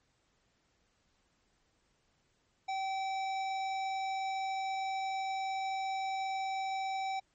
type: tone with tanh clipping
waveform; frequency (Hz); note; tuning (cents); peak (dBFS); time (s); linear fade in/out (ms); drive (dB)
sine; 770; G5; -31; -35; 2.68-7.2; 10; 18
effects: pink hiss -74 dBFS RMS until 7.34 s + MP3 32 kbps